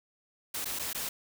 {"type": "noise with dropouts", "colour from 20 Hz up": "white", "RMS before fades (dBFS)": -35, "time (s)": [0.54, 1.09], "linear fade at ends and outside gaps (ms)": 5, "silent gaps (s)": [[0.646, 0.655], [0.79, 0.794], [0.931, 0.947]], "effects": []}